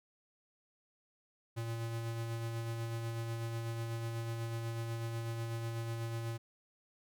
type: tone with tremolo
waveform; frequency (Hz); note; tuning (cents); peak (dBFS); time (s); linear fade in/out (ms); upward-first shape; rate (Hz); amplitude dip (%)
square; 115.1; A#2; -22; -36; 1.56-6.38; 20; sine; 8.1; 30
effects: none